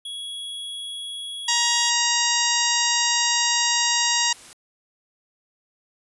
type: tone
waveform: square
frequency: 3339 Hz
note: G#7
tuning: 9 cents sharp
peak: -31 dBFS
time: 0.05-1.9 s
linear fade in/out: 5 ms
type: harmonic tone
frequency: 945 Hz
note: A#5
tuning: 23 cents sharp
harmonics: 1 / 2 / 3 / 4 / 5 / 6 / 7 / 8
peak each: -27 / -27 / -27 / -27 / -27 / -27 / -27 / -27 dBFS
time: 1.48-4.33 s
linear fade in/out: 5 ms
type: noise with exponential growth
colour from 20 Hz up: white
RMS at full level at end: -43 dBFS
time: 2.18-4.53 s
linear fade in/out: 0 ms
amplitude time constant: 510 ms
effects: resampled to 24000 Hz